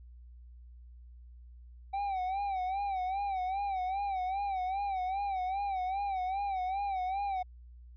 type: tone with vibrato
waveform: triangle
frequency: 770 Hz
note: G5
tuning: 31 cents flat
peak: -29 dBFS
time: 1.93-7.43 s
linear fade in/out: 10 ms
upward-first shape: sine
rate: 2.5 Hz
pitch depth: 91 cents each way
effects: added 60 Hz sine -49 dBFS peak until 7.96 s + resampled to 11025 Hz